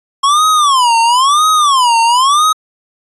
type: tone with vibrato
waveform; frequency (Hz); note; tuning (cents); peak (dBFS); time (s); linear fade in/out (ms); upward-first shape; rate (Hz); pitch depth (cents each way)
square; 1075; C6; +47; -8; 0.23-2.53; 10; sine; 0.99; 280
effects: resampled to 24000 Hz